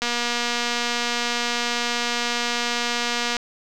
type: click train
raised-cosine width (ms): 0.2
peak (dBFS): -7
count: 801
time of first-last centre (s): 0.02-3.367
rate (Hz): 239
effects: none